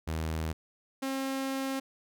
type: tone pair in turn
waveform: sawtooth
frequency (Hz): 79.8 / 268.4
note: D#2 / C4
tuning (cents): +44 / +44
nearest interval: octave + major sixth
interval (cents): 2100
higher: second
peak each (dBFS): -27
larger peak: neither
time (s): 0.07-0.53 / 1.02-1.8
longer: second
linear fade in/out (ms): 10
effects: none